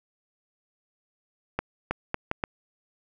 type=accelerating click train; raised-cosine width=0.5 ms; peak=-11 dBFS; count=5; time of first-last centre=1.59-2.439 s; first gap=320 ms; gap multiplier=0.73; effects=none